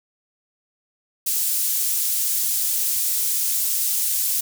pink high-pass noise, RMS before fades -22 dBFS, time 1.26-4.41 s, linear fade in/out 10 ms, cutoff 8900 Hz, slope 12 dB/octave, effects none

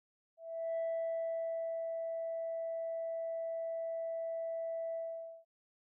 sine tone with ADSR envelope, 659.3 Hz, E5, in tune, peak -31 dBFS, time 0.37-5.45 s, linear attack 400 ms, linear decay 1100 ms, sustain -4 dB, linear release 500 ms, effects tanh soft clip ceiling -31 dBFS

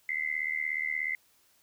sine tone with amplitude modulation, 2063 Hz, C7, 25 cents flat, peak -25 dBFS, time 0.09-1.15 s, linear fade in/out 2 ms, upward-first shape sine, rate 76.8 Hz, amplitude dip 95%, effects white hiss -66 dBFS RMS until 1.62 s

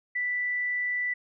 sine tone, 1975.5 Hz, B6, in tune, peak -26 dBFS, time 0.15-1.14 s, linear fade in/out 10 ms, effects none

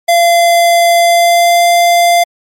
square tone with pitch glide, 686 to 692.4 Hz, F5 to F5, -31 to -15 cents, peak -6 dBFS, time 0.08-2.24 s, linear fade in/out 10 ms, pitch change +16 cents, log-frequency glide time 0.96-1.66 s, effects MP3 64 kbps

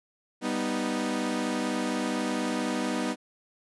sawtooth chord, G augmented, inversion none, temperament equal, 196 / 246.9 / 311.1 Hz, G3 / B3 / D#4, 0 / 0 / 0 cents, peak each -30 / -26 / -28 dBFS, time 0.41-3.16 s, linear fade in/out 50 ms, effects resampled to 24000 Hz

